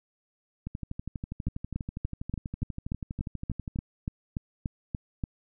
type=two click trains; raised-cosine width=5 ms; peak=-22 / -18 dBFS; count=39 / 14; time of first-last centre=0.67-3.759 / 1.47-5.238 s; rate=12.3 / 3.45 Hz; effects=none